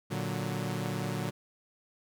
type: chord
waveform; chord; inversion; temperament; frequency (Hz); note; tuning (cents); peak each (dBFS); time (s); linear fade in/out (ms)
sawtooth; Bb augmented; none; equal; 116.54 / 146.83 / 185; Bb2 / D3 / F#3; 0 / 0 / 0; -32 / -32 / -32; 0.1-1.31; 20
effects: none